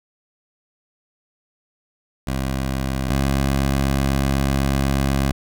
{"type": "tone pair in turn", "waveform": "15% pulse", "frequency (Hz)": [66.4, 68.11], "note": ["C2", "C#2"], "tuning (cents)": [26, -30], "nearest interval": "unison", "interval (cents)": 44, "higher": "second", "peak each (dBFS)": [-15, -11], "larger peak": "second", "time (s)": [[2.27, 3.09], [3.09, 5.32]], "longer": "second", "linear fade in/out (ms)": 5, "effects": []}